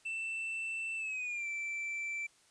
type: tone with pitch glide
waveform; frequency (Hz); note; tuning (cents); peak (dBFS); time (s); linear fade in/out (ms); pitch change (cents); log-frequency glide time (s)
triangle; 2667 to 2335; E7 to D7; +20 to -11; -34; 0.05-2.27; 10; -231; 0.96-1.47
effects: white hiss -66 dBFS RMS until 2.5 s + resampled to 22050 Hz